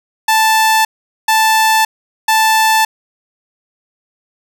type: tone bursts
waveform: sawtooth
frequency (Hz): 880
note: A5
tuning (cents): 0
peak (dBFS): -5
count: 3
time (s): 0.28-2.85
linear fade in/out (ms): 5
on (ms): 570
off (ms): 430
effects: none